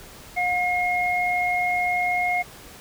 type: tone pair together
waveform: sine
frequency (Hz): 717 / 2149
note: F5 / C7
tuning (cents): +45 / +46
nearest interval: octave + perfect fifth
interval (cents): 1901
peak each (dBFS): -23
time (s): 0.36-2.43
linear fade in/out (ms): 20
effects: pink hiss -44 dBFS RMS until 2.8 s